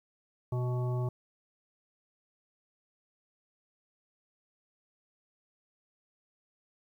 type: harmonic tone with a mistuned harmonic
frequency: 123.8 Hz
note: B2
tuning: 5 cents sharp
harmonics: 1 / 3 / 5 / 7 / 9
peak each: -29 / -39 / -43 / -46 / -48 dBFS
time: 0.52-1.09 s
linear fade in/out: 5 ms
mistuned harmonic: 5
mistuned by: +25 cents
effects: 11-bit